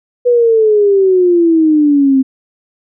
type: exponential sweep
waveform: sine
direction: down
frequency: 493.9 to 261.6 Hz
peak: -6 dBFS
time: 0.25-2.23 s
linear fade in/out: 20 ms
effects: none